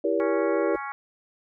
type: chord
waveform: sine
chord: E diminished seventh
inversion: none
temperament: just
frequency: 329.6 / 395.6 / 474.7 / 569.6 Hz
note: E4 / G4 / Bb4 / Db5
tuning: 0 / +16 / +31 / +47 cents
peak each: -27 dBFS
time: 0.04-0.76 s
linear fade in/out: 5 ms
type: harmonic tone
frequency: 277.5 Hz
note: C#4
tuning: 2 cents sharp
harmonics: 3 / 4 / 5 / 6 / 7 / 8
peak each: -36 / -35 / -37 / -42 / -43 / -43 dBFS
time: 0.2-0.92 s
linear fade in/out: 0 ms
type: noise with exponential decay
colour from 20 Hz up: brown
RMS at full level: -43 dBFS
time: 0.74-0.85 s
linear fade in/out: 5 ms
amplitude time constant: 22 ms
effects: none